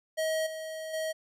square tone with level steps, 635 Hz, D#5, 35 cents sharp, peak -28 / -37 / -31 dBFS, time 0.17-1.13 s, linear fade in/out 20 ms, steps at 0.46 / 0.93 s, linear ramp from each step 10 ms, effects resampled to 32000 Hz

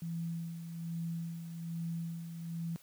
sine tone with tremolo, 166.9 Hz, E3, 22 cents sharp, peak -34 dBFS, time 0.02-2.76 s, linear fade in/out 0 ms, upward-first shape sine, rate 1.2 Hz, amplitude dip 55%, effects white hiss -61 dBFS RMS until 2.82 s + high-pass 80 Hz 12 dB/octave

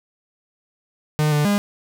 45% pulse tone with pitch steps, 151.8 / 148.3 / 203.8 Hz, D#3 / D3 / G#3, -42 / +17 / -32 cents, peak -16 dBFS, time 1.19-1.58 s, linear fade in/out 0 ms, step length 130 ms, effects none

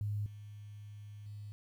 sine tone with level steps, 103.83 Hz, G#2, in tune, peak -33 / -46 / -43 dBFS, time 0.01-1.52 s, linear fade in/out 0 ms, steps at 0.26 / 1.26 s, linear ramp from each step 2 ms, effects 11-bit

